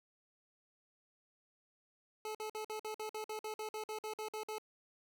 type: tone bursts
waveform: 25% pulse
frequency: 431.4 Hz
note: A4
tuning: 34 cents flat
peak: -36 dBFS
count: 16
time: 2.25-4.583 s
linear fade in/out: 2 ms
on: 98 ms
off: 51 ms
effects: none